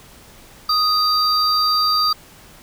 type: tone pair together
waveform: triangle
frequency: 1244.5 / 4699 Hz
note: D#6 / D8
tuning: 0 / 0 cents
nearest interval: octave + major seventh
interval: 2300 cents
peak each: -16 dBFS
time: 0.69-2.13 s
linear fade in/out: 5 ms
effects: pink hiss -45 dBFS RMS until 2.62 s